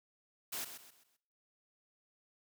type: noise with echo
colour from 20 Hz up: white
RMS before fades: -40 dBFS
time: 0.52-0.65 s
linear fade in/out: 10 ms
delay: 130 ms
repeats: 4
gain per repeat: -9 dB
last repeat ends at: 1.17 s
effects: noise-tail reverb RT60 0.6 s tail -18 dB re dry + high-pass 150 Hz 12 dB/octave